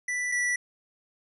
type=tone pair in turn; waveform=square; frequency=1975.5 / 1958.5 Hz; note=B6 / B6; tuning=0 / -15 cents; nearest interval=unison; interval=15 cents; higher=first; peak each=-28 / -25 dBFS; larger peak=second; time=0.08-0.32 / 0.32-0.56 s; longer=neither; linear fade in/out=5 ms; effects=resampled to 24000 Hz